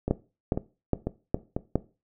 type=two click trains; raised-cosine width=2 ms; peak=-14 / -9 dBFS; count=4 / 5; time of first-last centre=0.08-1.565 / 0.11-1.756 s; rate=2.02 / 2.43 Hz; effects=noise-tail reverb RT60 0.3 s tail -17 dB re dry